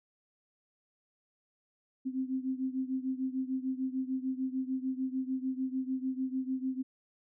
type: beating tone pair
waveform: sine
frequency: 259.1 / 265.8 Hz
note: C4 / C4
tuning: -17 / +27 cents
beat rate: 6.7 Hz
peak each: -33 / -36 dBFS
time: 2.05-6.83 s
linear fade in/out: 20 ms
effects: none